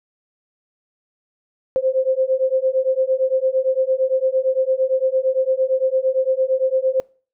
sine beating tone pair, 519 / 527.8 Hz, C5 / C5, -14 / +15 cents, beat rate 8.8 Hz, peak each -19 dBFS, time 1.76-7 s, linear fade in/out 0 ms, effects noise-tail reverb RT60 0.4 s tail -25 dB re dry

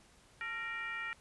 sine tone with frequency modulation, 1864.7 Hz, A#6, in tune, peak -37 dBFS, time 0.41-1.13 s, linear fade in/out 0 ms, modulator 492 Hz, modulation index 1.2, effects pink hiss -63 dBFS RMS until 1.2 s + resampled to 24000 Hz

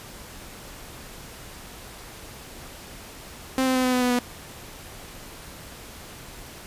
sawtooth tone with pitch steps, 261.8 / 258.9 / 256.1 / 253.3 / 250.6 / 247.8 / 245.1 Hz, C4 / C4 / C4 / B3 / B3 / B3 / B3, +1 / -18 / -37 / +44 / +25 / +6 / -13 cents, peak -16 dBFS, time 3.58-4.189 s, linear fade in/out 0 ms, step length 87 ms, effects pink hiss -42 dBFS RMS until 6.66 s + resampled to 32000 Hz

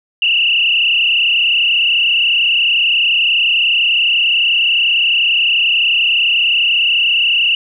sine tone with frequency modulation, 2794 Hz, F7, in tune, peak -10 dBFS, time 0.22-7.55 s, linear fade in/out 2 ms, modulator 31.4 Hz, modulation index 4.1, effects none

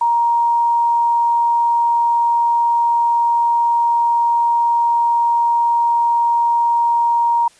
sine tone, 939 Hz, A#5, 12 cents sharp, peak -12 dBFS, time 0.01-7.48 s, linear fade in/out 5 ms, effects white hiss -50 dBFS RMS until 7.59 s + resampled to 22050 Hz

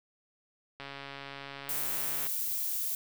click train, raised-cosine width 0.3 ms, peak -26 dBFS, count 205, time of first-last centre 0.8-2.268 s, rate 139 Hz
violet noise, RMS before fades -33 dBFS, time 1.69-2.95 s, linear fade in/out 2 ms
effects none

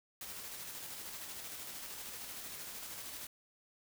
white noise with tremolo, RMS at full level -45 dBFS, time 0.21-3.27 s, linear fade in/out 2 ms, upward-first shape square, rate 13 Hz, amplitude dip 25%, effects none

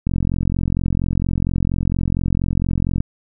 click train, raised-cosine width 5 ms, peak -7 dBFS, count 131, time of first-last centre 0.07-3.005 s, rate 44.3 Hz, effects none

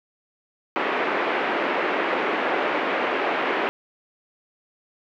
pink band-pass noise, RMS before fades -24 dBFS, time 0.76-3.69 s, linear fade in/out 0 ms, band 310 to 2500 Hz, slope 24 dB/octave, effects none

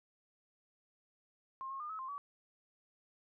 sine tone with pitch steps, 1064 / 1082 / 1211 / 1289 / 1052 / 1139 Hz, C6 / C#6 / D#6 / E6 / C6 / C#6, +29 / -42 / -47 / -39 / +9 / +47 cents, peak -40 dBFS, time 1.61-2.18 s, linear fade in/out 0 ms, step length 95 ms, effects none

